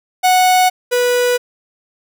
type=tone pair in turn; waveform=45% pulse; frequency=737 / 491 Hz; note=F#5 / B4; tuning=-7 / -10 cents; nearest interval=perfect fifth; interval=703 cents; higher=first; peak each=-9 / -12 dBFS; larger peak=first; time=0.23-0.7 / 0.91-1.38 s; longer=neither; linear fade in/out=20 ms; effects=none